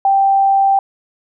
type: tone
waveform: sine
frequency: 784 Hz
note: G5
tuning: in tune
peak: -9 dBFS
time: 0.05-0.79 s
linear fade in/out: 2 ms
effects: none